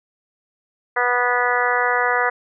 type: harmonic tone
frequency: 245.3 Hz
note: B3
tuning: 12 cents flat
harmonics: 2 / 3 / 4 / 5 / 6 / 7 / 8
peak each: -24 / -24 / -24 / -24 / -24 / -24 / -24 dBFS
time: 0.96-2.3 s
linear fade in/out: 10 ms
effects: none